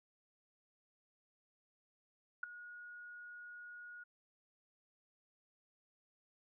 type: tone with ADSR envelope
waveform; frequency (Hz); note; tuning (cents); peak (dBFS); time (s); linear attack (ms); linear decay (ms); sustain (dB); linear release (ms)
sine; 1446; F#6; -40; -32; 2.43-4.04; 5; 7; -17; 11
effects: none